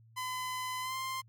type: tone with pitch glide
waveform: sawtooth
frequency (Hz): 1015 to 1049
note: B5 to C6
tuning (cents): +47 to +4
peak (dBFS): -31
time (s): 0.16-1.22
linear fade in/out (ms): 20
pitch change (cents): +57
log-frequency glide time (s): 0.81-0.96
effects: added 113 Hz sine -57 dBFS peak until 1.28 s + MP3 96 kbps